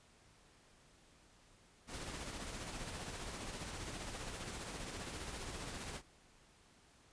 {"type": "noise with tremolo", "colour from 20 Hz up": "pink", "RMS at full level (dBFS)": -44, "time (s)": [1.87, 6.02], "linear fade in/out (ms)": 50, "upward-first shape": "sine", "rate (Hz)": 15, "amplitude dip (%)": 35, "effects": ["pink hiss -66 dBFS RMS until 7.12 s", "resampled to 22050 Hz"]}